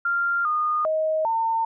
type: tone with pitch steps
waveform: sine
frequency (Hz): 1391 / 1225 / 629 / 905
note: F6 / D#6 / D#5 / A5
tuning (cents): -7 / -27 / +19 / +48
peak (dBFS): -20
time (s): 0.05-1.65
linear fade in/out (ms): 5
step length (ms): 400
effects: none